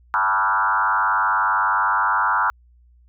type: tone with frequency modulation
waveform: sine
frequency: 1174.7 Hz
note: D6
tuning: in tune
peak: -16 dBFS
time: 0.14-2.5 s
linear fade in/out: 0 ms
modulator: 99.3 Hz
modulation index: 3.2
effects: added 60 Hz sine -50 dBFS peak until 3.08 s